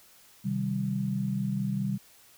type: chord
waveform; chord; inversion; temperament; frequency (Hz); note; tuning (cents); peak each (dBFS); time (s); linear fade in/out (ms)
sine; C minor; none; equal; 130.81 / 155.56 / 196; C3 / Eb3 / G3; 0 / 0 / 0; -32 / -35 / -29; 0.44-1.98; 20
effects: white hiss -57 dBFS RMS until 2.37 s